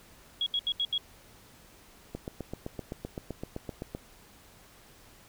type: tone bursts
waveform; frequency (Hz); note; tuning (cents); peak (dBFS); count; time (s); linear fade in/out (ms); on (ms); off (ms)
sine; 3322; G#7; 0; -26; 5; 0.41-0.979; 2; 53; 76
type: click train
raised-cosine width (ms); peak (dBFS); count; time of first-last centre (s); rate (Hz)
2; -22; 15; 2.15-3.949; 7.78
effects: pink hiss -56 dBFS RMS until 5.28 s